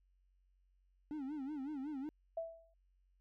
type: tone with vibrato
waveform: triangle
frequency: 284.3 Hz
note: C#4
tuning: 44 cents sharp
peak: -38 dBFS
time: 1.11-2.09 s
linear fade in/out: 0 ms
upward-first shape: sine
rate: 5.4 Hz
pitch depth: 150 cents each way
type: tone with exponential decay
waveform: sine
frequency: 659.3 Hz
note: E5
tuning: in tune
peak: -35 dBFS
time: 2.37-2.74 s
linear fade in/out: 5 ms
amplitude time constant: 80 ms
effects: added 46 Hz sine -70 dBFS peak until 3.2 s